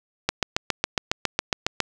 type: click train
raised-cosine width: 0.2 ms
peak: -3 dBFS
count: 12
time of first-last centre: 0.29-1.803 s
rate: 7.27 Hz
effects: none